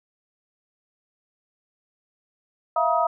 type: tone cluster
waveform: sine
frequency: 658 / 698 / 954 / 1260 Hz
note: E5 / F5 / A#5 / D#6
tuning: -3 / -1 / +40 / +21 cents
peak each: -24 dBFS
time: 2.76-3.07 s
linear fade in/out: 5 ms
effects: none